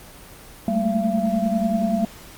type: tone cluster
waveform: sine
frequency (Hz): 194.4 / 215.8 / 226.1 / 678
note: G3 / A3 / A3 / E5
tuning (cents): -14 / -33 / +47 / +49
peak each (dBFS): -24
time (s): 0.68-2.05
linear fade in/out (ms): 2
effects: pink hiss -43 dBFS RMS until 2.37 s + Opus 24 kbps